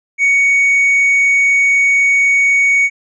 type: tone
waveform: triangle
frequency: 2234 Hz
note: C#7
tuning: 13 cents sharp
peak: -7 dBFS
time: 0.18-2.9 s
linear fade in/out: 50 ms
effects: resampled to 16000 Hz